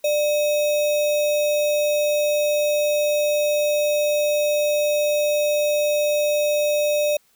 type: tone with sample-and-hold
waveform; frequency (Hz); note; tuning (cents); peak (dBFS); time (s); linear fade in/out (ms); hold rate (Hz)
sine; 594; D5; +20; -17; 0.04-7.17; 5; 3150
effects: white hiss -61 dBFS RMS until 7.35 s

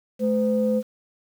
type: tone pair together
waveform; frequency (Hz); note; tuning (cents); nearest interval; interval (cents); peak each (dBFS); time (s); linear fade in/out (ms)
sine; 215.6 / 510; A3 / C5; -35 / -44; octave + minor third; 1491; -21; 0.19-0.83; 50
effects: tanh soft clip ceiling -11 dBFS + 8-bit

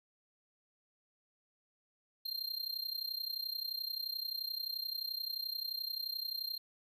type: tone with amplitude modulation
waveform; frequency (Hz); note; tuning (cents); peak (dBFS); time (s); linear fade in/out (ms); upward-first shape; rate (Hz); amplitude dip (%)
square; 4186; C8; 0; -34; 2.25-6.58; 10; sine; 31.5; 85
effects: none

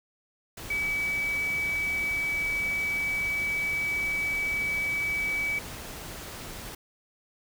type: tone in noise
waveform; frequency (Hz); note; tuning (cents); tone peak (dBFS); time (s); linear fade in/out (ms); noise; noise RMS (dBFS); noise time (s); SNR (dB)
sine; 2287; D7; -47; -26; 0.7-5.59; 5; pink; -40; 0.57-6.75; +11
effects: none

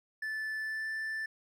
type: tone with pitch glide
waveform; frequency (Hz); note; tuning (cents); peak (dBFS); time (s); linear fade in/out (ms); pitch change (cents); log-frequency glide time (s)
triangle; 1750 to 1764.2; A6 to A6; -10 to +4; -32; 0.22-1.26; 5; +14; 0.58-0.89
effects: none

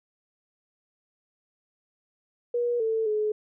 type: tone with pitch steps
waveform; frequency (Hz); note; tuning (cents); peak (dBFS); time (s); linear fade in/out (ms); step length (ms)
sine; 480.4 / 445.4 / 425.8; B4 / A4 / G#4; -48 / +21 / +43; -23; 2.54-3.32; 5; 260
effects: none

